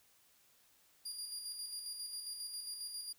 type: tone with tremolo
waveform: 25% pulse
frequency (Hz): 4814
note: D8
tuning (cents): +42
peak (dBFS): -36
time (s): 1.05-3.13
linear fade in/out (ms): 10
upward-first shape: square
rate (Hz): 7.4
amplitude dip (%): 40
effects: white hiss -69 dBFS RMS until 3.18 s